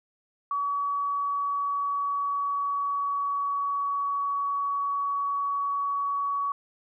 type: tone with pitch glide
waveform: sine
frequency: 1135 to 1127.8 Hz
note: C#6 to C#6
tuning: +41 to +30 cents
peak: -25 dBFS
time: 0.51-6.52 s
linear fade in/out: 2 ms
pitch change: -11 cents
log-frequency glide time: 0.87-4.42 s
effects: none